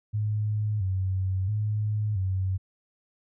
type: tone with vibrato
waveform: sine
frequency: 100.1 Hz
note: G2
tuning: 37 cents sharp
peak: -24 dBFS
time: 0.13-2.58 s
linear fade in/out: 20 ms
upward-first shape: square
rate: 0.74 Hz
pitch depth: 100 cents each way
effects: none